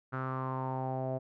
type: tone with low-pass filter sweep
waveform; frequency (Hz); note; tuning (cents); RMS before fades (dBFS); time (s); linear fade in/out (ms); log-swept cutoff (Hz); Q
sawtooth; 130.81; C3; 0; -35; 0.12-1.19; 20; 1400 to 630; 5.5
effects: none